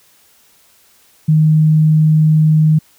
sine tone, 155.56 Hz, D#3, in tune, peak -7 dBFS, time 1.28-2.79 s, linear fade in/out 10 ms, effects white hiss -51 dBFS RMS until 2.98 s

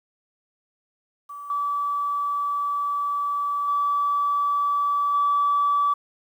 sine tone with level steps, 1152 Hz, D6, 34 cents flat, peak -34 / -22 / -19 / -17 dBFS, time 1.29-5.94 s, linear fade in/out 10 ms, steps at 1.5 / 3.68 / 5.14 s, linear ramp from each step 2 ms, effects tanh soft clip ceiling -13 dBFS + 9-bit

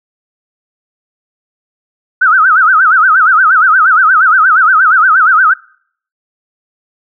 sine tone with vibrato, 1393 Hz, F6, 5 cents flat, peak -4 dBFS, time 2.21-5.54 s, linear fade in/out 10 ms, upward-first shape sine, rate 8.5 Hz, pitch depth 200 cents each way, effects noise-tail reverb RT60 0.6 s tail -25 dB re dry

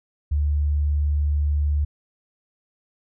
sine tone, 73.42 Hz, D2, in tune, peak -18 dBFS, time 0.31-1.85 s, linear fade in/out 10 ms, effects none

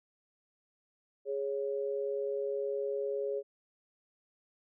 sine tone pair together, 415.3 / 554.4 Hz, G#4 / C#5, 0 / 0 cents, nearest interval perfect fourth, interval 500 cents, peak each -33 / -36 dBFS, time 1.25-3.43 s, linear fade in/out 50 ms, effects none

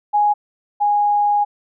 sine tone pair in turn, 830.6 / 824.9 Hz, G#5 / G#5, 0 / -12 cents, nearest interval unison, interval 12 cents, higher first, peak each -12 / -13 dBFS, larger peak first, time 0.13-0.34 / 0.8-1.45 s, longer second, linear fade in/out 20 ms, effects none

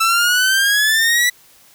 sawtooth exponential sweep, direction up, 1318.5 to 1975.5 Hz, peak -9 dBFS, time 0-1.3 s, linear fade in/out 10 ms, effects white hiss -49 dBFS RMS until 1.74 s

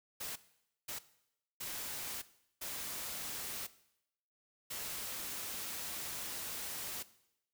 white noise bursts at uneven times, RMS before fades -42 dBFS, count 5, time 0.2-0.36 / 0.88-0.99 / 1.6-2.22 / 2.61-3.67 / 4.7-7.03 s, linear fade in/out 10 ms, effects noise-tail reverb RT60 0.8 s tail -17 dB re dry

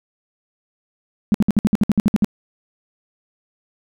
sine tone bursts, 208.4 Hz, G#3, 6 cents sharp, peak -10 dBFS, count 12, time 1.32-2.245 s, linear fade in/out 0 ms, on 23 ms, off 59 ms, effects none

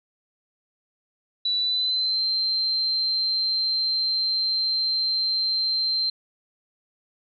sine tone with pitch glide, 3951 to 4133 Hz, B7 to C8, 0 to -22 cents, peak -21 dBFS, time 1.45-6.1 s, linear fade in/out 5 ms, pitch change +78 cents, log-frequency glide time 1.57-2.23 s, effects none

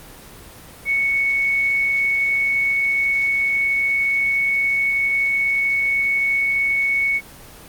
sine tone, 2217 Hz, C#7, in tune, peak -16 dBFS, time 0.85-7.21 s, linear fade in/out 50 ms, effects pink hiss -41 dBFS RMS until 7.68 s + Opus 24 kbps

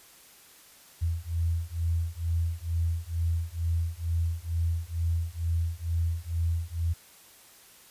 sine beating tone pair, 82.41 / 84.61 Hz, E2 / E2, 0 / +46 cents, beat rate 2.2 Hz, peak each -29 / -29 dBFS, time 1.01-6.94 s, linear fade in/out 20 ms, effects white hiss -54 dBFS RMS until 7.9 s + resampled to 32000 Hz

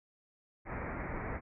pink low-pass noise, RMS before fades -39 dBFS, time 0.65-1.41 s, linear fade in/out 50 ms, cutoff 2300 Hz, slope 96 dB/octave, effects none

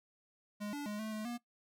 square tone with pitch steps, 207.5 / 288.9 / 208.5 / 217.9 / 215.1 / 239.3 Hz, G#3 / D4 / G#3 / A3 / A3 / A#3, -1 / -28 / +7 / -17 / -39 / +46 cents, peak -39 dBFS, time 0.6-1.38 s, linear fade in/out 20 ms, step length 130 ms, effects noise-tail reverb RT60 0.1 s tail -18 dB re dry

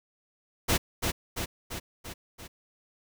pink noise with echo, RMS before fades -24 dBFS, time 0.68-0.78 s, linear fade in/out 20 ms, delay 340 ms, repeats 5, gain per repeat -4 dB, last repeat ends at 2.48 s, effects none

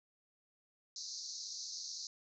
white band-pass noise, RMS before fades -45 dBFS, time 0.96-2.07 s, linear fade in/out 2 ms, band 4100 to 6500 Hz, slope 96 dB/octave, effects none

